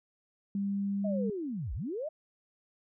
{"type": "tone", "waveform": "sine", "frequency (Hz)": 199.2, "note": "G3", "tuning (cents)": 28, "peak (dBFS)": -29, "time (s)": [0.55, 1.3], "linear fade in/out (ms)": 2}
{"type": "linear two-way sweep", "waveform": "sine", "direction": "down then up", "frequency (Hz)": [653, 43.65, 653], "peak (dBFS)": -33, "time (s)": [1.04, 2.09], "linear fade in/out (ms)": 10, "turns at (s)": 1.74}
{"effects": []}